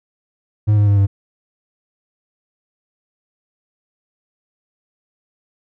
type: tone with pitch steps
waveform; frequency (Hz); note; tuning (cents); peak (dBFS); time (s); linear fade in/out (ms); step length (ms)
triangle; 105.7 / 103.41 / 101.16 / 98.96; G#2 / G#2 / G#2 / G2; +31 / -7 / -45 / +17; -8; 0.67-1.07; 20; 100
effects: none